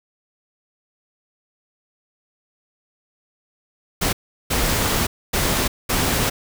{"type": "noise bursts at uneven times", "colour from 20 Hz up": "pink", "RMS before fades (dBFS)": -20, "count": 4, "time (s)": [[4.01, 4.13], [4.5, 5.07], [5.33, 5.68], [5.89, 6.3]], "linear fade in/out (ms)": 10, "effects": []}